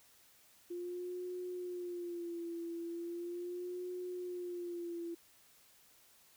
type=tone with vibrato; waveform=sine; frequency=349.2 Hz; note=F4; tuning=in tune; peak=-39 dBFS; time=0.7-5.15 s; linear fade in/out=10 ms; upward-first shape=sine; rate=0.38 Hz; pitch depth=59 cents each way; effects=white hiss -65 dBFS RMS until 6.36 s